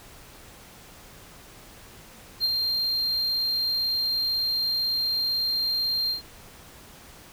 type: tone with ADSR envelope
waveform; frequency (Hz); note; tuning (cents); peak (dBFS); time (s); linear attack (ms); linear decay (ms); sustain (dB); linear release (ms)
triangle; 4186; C8; 0; -18; 2.4-6.22; 44; 27; -4; 120
effects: pink hiss -48 dBFS RMS until 7.32 s